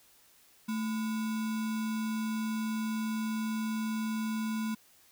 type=tone with sample-and-hold; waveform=sine; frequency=220 Hz; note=A3; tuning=in tune; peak=-30 dBFS; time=0.68-4.75 s; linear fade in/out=10 ms; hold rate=1225 Hz; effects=white hiss -62 dBFS RMS until 5.11 s